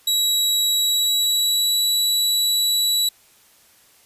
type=tone with pitch glide; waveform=sawtooth; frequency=3883 to 3924 Hz; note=B7 to B7; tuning=-30 to -12 cents; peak=-14 dBFS; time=0.07-3.09 s; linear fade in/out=5 ms; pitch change=+18 cents; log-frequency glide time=0.69-1.79 s; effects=white hiss -54 dBFS RMS until 4.05 s + resampled to 32000 Hz